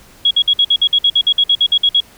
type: tone bursts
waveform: sine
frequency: 3322 Hz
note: G#7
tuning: in tune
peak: -8 dBFS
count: 16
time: 0.25-2.004 s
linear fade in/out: 5 ms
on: 59 ms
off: 54 ms
effects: pink hiss -44 dBFS RMS until 2.17 s